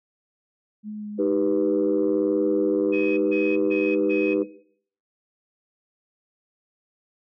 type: tone with vibrato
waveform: sine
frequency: 210.5 Hz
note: G#3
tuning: 24 cents sharp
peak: -30 dBFS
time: 0.83-4.47 s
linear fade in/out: 50 ms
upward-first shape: sine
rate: 2.7 Hz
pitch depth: 14 cents each way
type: chord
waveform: sine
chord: Eb augmented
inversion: none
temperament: equal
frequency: 311.1 / 392 / 493.9 Hz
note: Eb4 / G4 / B4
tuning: 0 / 0 / 0 cents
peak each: -23 dBFS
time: 1.18-4.44 s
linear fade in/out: 20 ms
type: tone bursts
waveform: sine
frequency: 2530 Hz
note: D#7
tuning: 28 cents sharp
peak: -27 dBFS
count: 4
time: 2.92-4.35 s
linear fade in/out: 20 ms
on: 260 ms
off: 130 ms
effects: noise-tail reverb RT60 0.6 s tail -17 dB re dry + tanh soft clip ceiling -12 dBFS